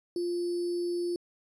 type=tone with sample-and-hold; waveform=sine; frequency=349.2 Hz; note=F4; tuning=in tune; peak=-28 dBFS; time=0.16-1.16 s; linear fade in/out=2 ms; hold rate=4900 Hz; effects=resampled to 22050 Hz